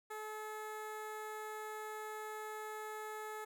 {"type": "tone with notch filter", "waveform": "15% pulse", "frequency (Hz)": 430, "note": "A4", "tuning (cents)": -40, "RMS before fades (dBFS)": -45, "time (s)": [0.1, 3.45], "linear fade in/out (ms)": 10, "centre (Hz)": 4600, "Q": 1.3, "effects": []}